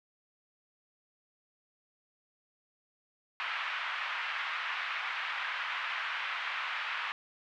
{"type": "band-pass noise", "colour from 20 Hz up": "pink", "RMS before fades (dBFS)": -36, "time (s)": [3.4, 7.12], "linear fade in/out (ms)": 0, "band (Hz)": [1100, 2900], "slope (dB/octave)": 24, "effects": []}